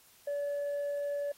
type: tone with tanh clipping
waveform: sine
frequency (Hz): 574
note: D5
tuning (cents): -40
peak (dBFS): -32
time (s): 0.27-1.32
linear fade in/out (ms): 5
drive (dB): 1
effects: white hiss -61 dBFS RMS until 1.37 s + AAC 48 kbps